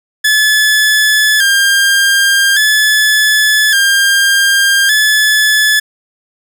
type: tone with vibrato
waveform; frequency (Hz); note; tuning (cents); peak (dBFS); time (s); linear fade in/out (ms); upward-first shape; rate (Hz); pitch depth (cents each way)
sawtooth; 1661.2; G#6; 0; -4; 0.24-5.8; 10; square; 0.43; 63
effects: none